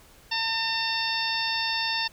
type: harmonic tone with a mistuned harmonic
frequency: 905 Hz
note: A5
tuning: 48 cents sharp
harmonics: 1 / 2 / 3 / 4 / 5 / 6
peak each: -32 / -32 / -32 / -32 / -32 / -32 dBFS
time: 0.31-2.08 s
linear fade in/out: 10 ms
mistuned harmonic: 6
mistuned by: -40 cents
effects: pink hiss -54 dBFS RMS until 2.12 s